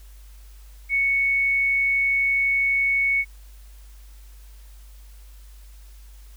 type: tone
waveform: sine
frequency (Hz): 2217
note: C#7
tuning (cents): 0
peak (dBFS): -18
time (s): 0.89-3.25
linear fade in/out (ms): 50
effects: added 50 Hz sine -42 dBFS peak until 6.36 s + white hiss -56 dBFS RMS until 6.36 s